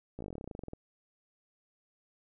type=slowing click train; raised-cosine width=2 ms; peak=-28 dBFS; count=19; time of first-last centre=0.19-0.734 s; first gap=16 ms; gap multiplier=1.07; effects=none